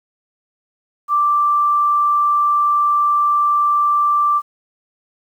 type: tone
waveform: sine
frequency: 1174.7 Hz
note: D6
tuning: in tune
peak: -12 dBFS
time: 1.08-4.42 s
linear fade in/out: 50 ms
effects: 8-bit